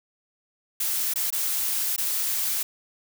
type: noise with dropouts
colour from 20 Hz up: blue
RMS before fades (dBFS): -26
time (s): 0.8-2.63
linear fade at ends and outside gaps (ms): 5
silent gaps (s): 1.138-1.157 / 1.304-1.325 / 1.963-1.979
effects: none